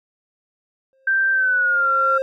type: tone with exponential growth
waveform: triangle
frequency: 531 Hz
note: C5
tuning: 25 cents sharp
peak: -17 dBFS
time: 0.93-2.22 s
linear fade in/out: 0 ms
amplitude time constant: 280 ms
type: tone with pitch glide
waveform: sine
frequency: 1568 to 1372.9 Hz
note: G6 to F6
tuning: 0 to -30 cents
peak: -15 dBFS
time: 1.07-2.18 s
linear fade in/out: 5 ms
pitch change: -230 cents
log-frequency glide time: 1.33-1.89 s
effects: none